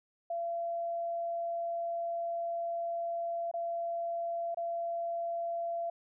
sine tone with dropouts, 680 Hz, F5, 46 cents flat, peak -32 dBFS, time 0.3-5.9 s, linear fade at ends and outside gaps 5 ms, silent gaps 3.514-3.538 / 4.546-4.571 s, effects none

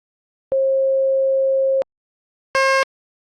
sine / 15% pulse tone pair in turn, 536 / 536 Hz, C5 / C5, +42 / +42 cents, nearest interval unison, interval 0 cents, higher neither, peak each -14 / -7 dBFS, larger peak second, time 0.52-1.82 / 2.55-2.83 s, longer first, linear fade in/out 0 ms, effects low-pass 5000 Hz 12 dB/octave + Opus 32 kbps

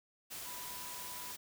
sine tone in noise, 987.8 Hz, B5, in tune, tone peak -50 dBFS, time 0.45-1.33 s, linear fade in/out 20 ms, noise white, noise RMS -45 dBFS, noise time 0.3-1.37 s, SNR -8 dB, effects none

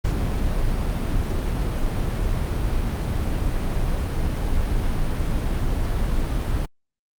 brown noise, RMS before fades -22 dBFS, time 0.04-6.66 s, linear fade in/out 10 ms, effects Opus 48 kbps

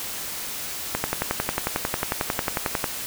click train, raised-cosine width 0.5 ms, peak -7 dBFS, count 22, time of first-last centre 0.95-2.842 s, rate 11.1 Hz, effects white hiss -32 dBFS RMS until 3.06 s

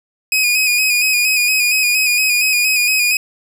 sawtooth tone with vibrato, 2489 Hz, D#7, in tune, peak -9 dBFS, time 0.32-3.17 s, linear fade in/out 2 ms, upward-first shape square, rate 4.3 Hz, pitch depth 34 cents each way, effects none

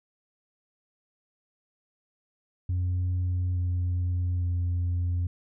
sine tone with pitch steps, 90.2 / 89.11 / 88.04 Hz, F#2 / F2 / F2, -44 / +35 / +14 cents, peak -22 dBFS, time 2.69-5.27 s, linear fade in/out 5 ms, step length 860 ms, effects tanh soft clip ceiling -23 dBFS

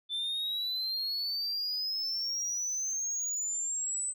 sine exponential sweep, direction up, 3516 to 8110 Hz, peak -28 dBFS, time 0.09-4.14 s, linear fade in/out 50 ms, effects tanh soft clip ceiling -30 dBFS

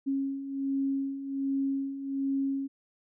sine beating tone pair, 272.2 / 273.5 Hz, C#4 / C#4, -31 / -23 cents, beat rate 1.3 Hz, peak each -35 / -29 dBFS, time 0.06-2.68 s, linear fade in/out 20 ms, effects none

